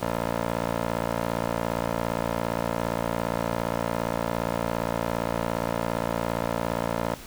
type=tone with band-pass filter; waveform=15% pulse; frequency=57.4 Hz; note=A#1; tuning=26 cents flat; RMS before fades=-28 dBFS; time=0.01-7.15 s; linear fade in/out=10 ms; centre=750 Hz; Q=0.99; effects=pink hiss -43 dBFS RMS until 7.26 s